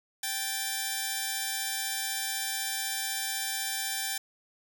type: tone pair together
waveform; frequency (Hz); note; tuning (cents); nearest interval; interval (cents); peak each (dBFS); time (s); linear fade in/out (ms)
5% pulse; 784 / 1760; G5 / A6; 0 / 0; octave + major second; 1400; -22; 0.23-4.18; 5
effects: none